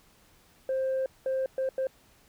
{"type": "tone bursts at uneven times", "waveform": "sine", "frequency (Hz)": 527, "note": "C5", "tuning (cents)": 12, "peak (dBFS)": -24, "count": 4, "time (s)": [[0.69, 1.06], [1.26, 1.46], [1.58, 1.69], [1.78, 1.87]], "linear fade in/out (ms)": 2, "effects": ["tanh soft clip ceiling -24 dBFS", "pink hiss -61 dBFS RMS until 2.28 s"]}